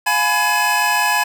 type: tone cluster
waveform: square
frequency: 708 / 837 / 997 / 1687 / 2557 Hz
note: F5 / G#5 / B5 / G#6 / D#7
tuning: +23 / +13 / +16 / +27 / +47 cents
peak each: -27 / -21 / -21 / -20 / -23 dBFS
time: 0.06-1.24 s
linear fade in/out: 10 ms
effects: none